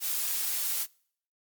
blue noise, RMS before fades -30 dBFS, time 0-0.87 s, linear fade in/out 50 ms, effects noise-tail reverb RT60 0.6 s tail -26 dB re dry + Opus 48 kbps

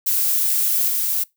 violet noise with level steps, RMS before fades -19 / -21 dBFS, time 0.06-1.24 s, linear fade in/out 10 ms, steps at 0.88 s, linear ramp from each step 20 ms, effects noise-tail reverb RT60 0.2 s tail -24 dB re dry

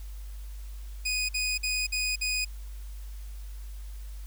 20% pulse tone bursts, 2489 Hz, D#7, in tune, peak -22 dBFS, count 5, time 1.05-2.45 s, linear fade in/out 10 ms, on 240 ms, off 50 ms, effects added 50 Hz sine -37 dBFS peak until 4.26 s + white hiss -56 dBFS RMS until 4.26 s

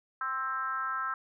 sine tone with frequency modulation, 1318.5 Hz, E6, in tune, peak -30 dBFS, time 0.21-1.14 s, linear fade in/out 2 ms, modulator 268 Hz, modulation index 0.97, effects none

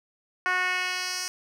10% pulse tone with band-pass filter sweep, 365.6 Hz, F#4, 21 cents flat, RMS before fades -28 dBFS, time 0.46-1.28 s, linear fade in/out 0 ms, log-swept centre 1500 to 6400 Hz, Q 1.5, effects none

